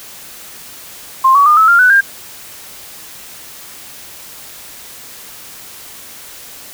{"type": "tone with pitch steps", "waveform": "sine", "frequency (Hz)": [1056, 1131.8, 1213, 1300.1, 1393.4, 1493.4, 1600.6], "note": ["C6", "C#6", "D#6", "E6", "F6", "F#6", "G6"], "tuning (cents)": [16, 36, -44, -24, -4, 16, 36], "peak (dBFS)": -5, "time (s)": [1.24, 2.01], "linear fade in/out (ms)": 10, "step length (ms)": 110, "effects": ["white hiss -34 dBFS RMS until 6.73 s"]}